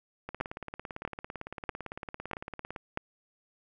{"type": "two click trains", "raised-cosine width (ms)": 0.5, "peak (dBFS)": [-16, -23], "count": [5, 45], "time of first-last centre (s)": [[0.41, 2.974], [0.29, 2.762]], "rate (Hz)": [1.56, 17.8], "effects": []}